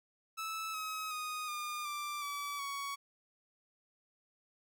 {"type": "tone with pitch steps", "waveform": "sawtooth", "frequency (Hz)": [1309, 1275.4, 1242.7, 1210.8, 1179.7, 1149.5, 1120], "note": ["E6", "D#6", "D#6", "D#6", "D6", "D6", "C#6"], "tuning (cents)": [-13, 42, -3, -48, 7, -37, 18], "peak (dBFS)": -34, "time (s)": [0.37, 2.96], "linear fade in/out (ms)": 20, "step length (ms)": 370, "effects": []}